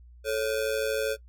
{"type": "ring-modulated tone", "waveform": "square", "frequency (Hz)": 493.9, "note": "B4", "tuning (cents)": 0, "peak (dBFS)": -23, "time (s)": [0.24, 1.17], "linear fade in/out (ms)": 50, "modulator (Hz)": 56.3, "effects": ["noise-tail reverb RT60 0.1 s tail -21 dB re dry", "added 60 Hz sine -48 dBFS peak until 1.28 s"]}